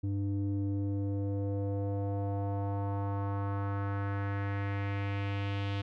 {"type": "tone with low-pass filter sweep", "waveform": "square", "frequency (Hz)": 99.8, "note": "G2", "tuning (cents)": 32, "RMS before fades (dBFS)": -33, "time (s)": [0.03, 5.82], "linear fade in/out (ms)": 10, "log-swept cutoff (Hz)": [250, 3300], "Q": 2.3, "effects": []}